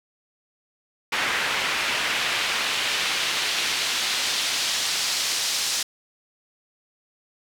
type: noise with band-pass filter sweep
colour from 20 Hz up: pink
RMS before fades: -25 dBFS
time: 1.12-5.83 s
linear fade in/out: 5 ms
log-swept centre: 2000 to 5400 Hz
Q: 1.1
effects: none